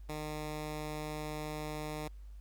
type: tone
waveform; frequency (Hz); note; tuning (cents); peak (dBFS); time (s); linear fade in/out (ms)
10% pulse; 152.3; D#3; -37; -30; 0.09-2.08; 2
effects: added 50 Hz sine -46 dBFS peak until 2.4 s + pink hiss -72 dBFS RMS until 2.4 s